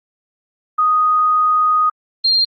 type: tone pair in turn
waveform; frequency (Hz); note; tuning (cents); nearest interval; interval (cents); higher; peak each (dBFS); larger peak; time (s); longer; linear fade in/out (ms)
sine; 1244.5 / 4195; D#6 / C8; 0 / +4; octave + major sixth; 2104; second; -11; neither; 0.78-1.9 / 2.24-2.45; first; 10
effects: Opus 32 kbps